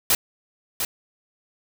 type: noise with echo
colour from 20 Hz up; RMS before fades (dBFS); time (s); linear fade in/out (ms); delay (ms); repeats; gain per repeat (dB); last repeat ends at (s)
white; -18; 0.1-0.15; 2; 700; 1; -7; 0.85
effects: none